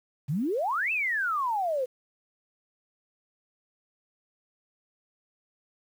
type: exponential two-way sweep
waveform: sine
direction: up then down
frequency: 128.4 to 2695 to 488.2 Hz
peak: -25 dBFS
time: 0.28-1.86 s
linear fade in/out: 20 ms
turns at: 0.92 s
effects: 9-bit